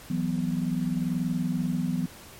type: chord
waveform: sine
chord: E suspended second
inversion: none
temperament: just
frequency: 164.81 / 185.42 / 247.2 Hz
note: E3 / F#3 / B3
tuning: 0 / +4 / +2 cents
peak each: -29 dBFS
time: 0.1-2.06 s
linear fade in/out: 5 ms
effects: pink hiss -47 dBFS RMS until 2.39 s + MP3 64 kbps